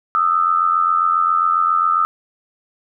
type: tone pair together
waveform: sine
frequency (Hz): 1231.1 / 1318.5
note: D#6 / E6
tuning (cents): -19 / 0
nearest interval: minor second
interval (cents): 119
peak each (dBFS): -16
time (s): 0.15-2.05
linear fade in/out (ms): 0
effects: none